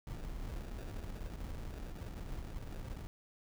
brown noise with sample-and-hold, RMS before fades -43 dBFS, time 0.07-3.07 s, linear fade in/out 2 ms, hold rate 1050 Hz, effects none

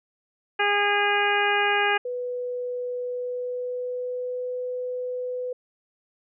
harmonic tone, 408.9 Hz, G#4, 27 cents flat, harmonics 1 / 2 / 3 / 4 / 5 / 6 / 7, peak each -27 / -25 / -30 / -25 / -30 / -28 / -31 dBFS, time 0.59-1.98 s, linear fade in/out 10 ms
sine tone with pitch glide, 493.9 to 499.9 Hz, B4 to B4, 0 to +21 cents, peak -27 dBFS, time 2.05-5.53 s, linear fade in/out 5 ms, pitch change +21 cents, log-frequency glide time 3.01-4.64 s
effects none

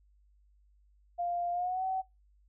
sine tone with pitch glide, 698.5 to 757.3 Hz, F5 to F#5, 0 to +40 cents, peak -30 dBFS, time 1.18-2.02 s, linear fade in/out 20 ms, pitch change +140 cents, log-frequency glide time 1.52-1.84 s, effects noise-tail reverb RT60 0.2 s tail -21 dB re dry + added 50 Hz sine -62 dBFS peak until 2.48 s

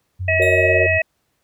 sine tone with pitch glide, 92.2 to 91.51 Hz, F#2 to F#2, -6 to -19 cents, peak -21 dBFS, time 0.19-0.99 s, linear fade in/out 20 ms, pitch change -13 cents, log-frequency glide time 0.53-0.78 s
harmonic tone, 640 Hz, D#5, 49 cents sharp, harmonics 1 / 3 / 4, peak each -19 / -19 / -19 dBFS, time 0.28-1.02 s, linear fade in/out 5 ms
sine chord, D# minor seventh, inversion first, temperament equal, 370 / 466.2 / 554.4 / 622.3 Hz, F#4 / A#4 / C#5 / D#5, 0 / 0 / 0 / 0 cents, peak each -22 dBFS, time 0.39-0.87 s, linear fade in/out 10 ms
15% pulse tone with exponential decay, 3729 Hz, A#7, in tune, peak -23 dBFS, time 0.42-0.93 s, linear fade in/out 2 ms, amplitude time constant 110 ms
effects pink hiss -68 dBFS RMS until 1.43 s + high-pass 60 Hz 12 dB/octave

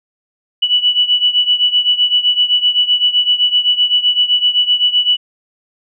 sine beating tone pair, 2953 / 2960.8 Hz, F#7 / F#7, -4 / 0 cents, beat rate 7.8 Hz, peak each -12 / -15 dBFS, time 0.62-5.17 s, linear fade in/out 10 ms, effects none

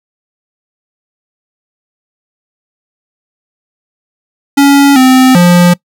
square tone with pitch steps, 280.7 / 258.6 / 175.9 Hz, C#4 / C4 / F3, +22 / -20 / +13 cents, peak -3 dBFS, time 4.57-5.74 s, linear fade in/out 10 ms, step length 390 ms, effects noise-tail reverb RT60 0.1 s tail -23 dB re dry

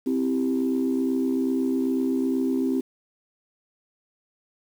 sine chord, C major, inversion none, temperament equal, 261.6 / 329.6 / 392 Hz, C4 / E4 / G4, 0 / 0 / 0 cents, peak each -22 / -28 / -28 dBFS, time 0.06-2.81 s, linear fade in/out 10 ms, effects tanh soft clip ceiling -14 dBFS + 8-bit

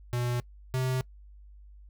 square tone pair in turn, 121.8 / 129.36 Hz, B2 / C3, -24 / -19 cents, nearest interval minor second, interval 105 cents, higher second, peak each -28 / -27 dBFS, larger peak second, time 0.13-0.4 / 0.74-1.01 s, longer neither, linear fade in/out 0 ms, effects noise-tail reverb RT60 0.1 s tail -23 dB re dry + added 50 Hz sine -48 dBFS peak until 1.89 s

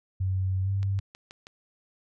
sine tone with pitch glide, 94.3 to 97.91 Hz, F#2 to G2, +33 to -2 cents, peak -24 dBFS, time 0.2-1 s, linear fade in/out 10 ms, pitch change +65 cents, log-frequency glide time 0.63-0.69 s
click train, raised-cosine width 0.2 ms, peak -27 dBFS, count 5, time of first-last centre 0.83-1.469 s, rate 6.26 Hz
effects none

